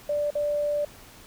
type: tone with dropouts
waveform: sine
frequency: 587.3 Hz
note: D5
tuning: in tune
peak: -23 dBFS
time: 0.09-0.85 s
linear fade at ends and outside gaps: 5 ms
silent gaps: 0.305-0.352 s
effects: pink hiss -49 dBFS RMS until 1.26 s

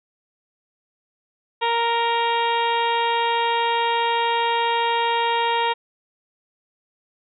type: harmonic tone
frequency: 466.2 Hz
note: A#4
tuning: in tune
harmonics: 1 / 2 / 3 / 4 / 5 / 6 / 7 / 8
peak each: -26 / -20 / -33 / -30 / -32 / -31 / -32 / -33 dBFS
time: 1.61-5.74 s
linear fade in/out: 20 ms
effects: none

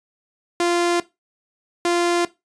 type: tone pair in turn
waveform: sawtooth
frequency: 346.8 / 346.8 Hz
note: F4 / F4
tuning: -12 / -12 cents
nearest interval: unison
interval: 0 cents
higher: neither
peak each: -13 / -13 dBFS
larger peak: neither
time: 0.6-1 / 1.85-2.25 s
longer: neither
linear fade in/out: 2 ms
effects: noise-tail reverb RT60 0.2 s tail -17 dB re dry + resampled to 22050 Hz

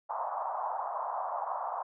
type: band-pass noise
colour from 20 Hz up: white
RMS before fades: -35 dBFS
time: 0.09-1.83 s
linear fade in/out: 10 ms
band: 640 to 1100 Hz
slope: 48 dB/octave
effects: none

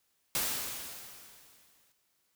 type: noise with exponential decay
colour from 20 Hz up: white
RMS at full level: -30 dBFS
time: 0.35-1.92 s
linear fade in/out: 0 ms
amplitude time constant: 340 ms
effects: white hiss -75 dBFS RMS until 2.35 s

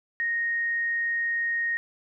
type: tone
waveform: sine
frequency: 1863 Hz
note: A#6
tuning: 2 cents flat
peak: -24 dBFS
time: 0.2-1.77 s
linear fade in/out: 0 ms
effects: none

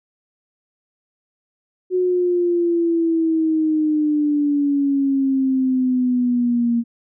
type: exponential sweep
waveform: sine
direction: down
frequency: 368.1 to 233.1 Hz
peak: -15 dBFS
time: 1.9-6.84 s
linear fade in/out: 50 ms
effects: none

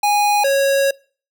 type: tone pair in turn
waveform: square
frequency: 825 / 550.6 Hz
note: G#5 / C#5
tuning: -12 / -12 cents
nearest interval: perfect fifth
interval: 700 cents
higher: first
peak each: -14 dBFS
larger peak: neither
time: 0.03-0.44 / 0.44-0.91 s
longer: second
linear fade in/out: 5 ms
effects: noise-tail reverb RT60 0.4 s tail -23 dB re dry

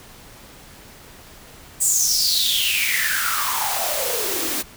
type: noise with high-pass filter sweep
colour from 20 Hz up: white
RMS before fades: -21 dBFS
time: 1.8-4.63 s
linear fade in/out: 20 ms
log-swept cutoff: 8100 to 260 Hz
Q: 8.5
effects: pink hiss -44 dBFS RMS until 4.76 s

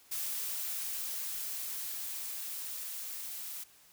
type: noise with level ramp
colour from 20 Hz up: blue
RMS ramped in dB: -36 to -42 dBFS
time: 0.11-3.64 s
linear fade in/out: 10 ms
effects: white hiss -61 dBFS RMS until 3.92 s

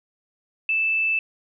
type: tone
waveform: sine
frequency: 2637 Hz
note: E7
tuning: in tune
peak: -19 dBFS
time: 0.69-1.19 s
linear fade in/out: 2 ms
effects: none

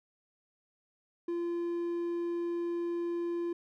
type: tone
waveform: triangle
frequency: 343.6 Hz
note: F4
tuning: 28 cents flat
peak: -29 dBFS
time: 1.28-3.53 s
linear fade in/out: 5 ms
effects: none

